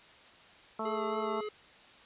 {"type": "harmonic tone", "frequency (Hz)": 220, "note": "A3", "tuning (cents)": 0, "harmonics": [1, 2, 3, 4, 5, 6], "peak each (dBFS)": [-40, -40, -40, -40, -40, -40], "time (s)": [0.79, 1.41], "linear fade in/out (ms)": 5}
{"type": "tone with vibrato", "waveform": "square", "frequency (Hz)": 416.3, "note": "G#4", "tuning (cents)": 4, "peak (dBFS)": -36, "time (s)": [0.85, 1.49], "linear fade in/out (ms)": 5, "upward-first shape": "sine", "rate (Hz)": 3.7, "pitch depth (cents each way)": 32}
{"effects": ["white hiss -56 dBFS RMS until 2.05 s", "resampled to 8000 Hz"]}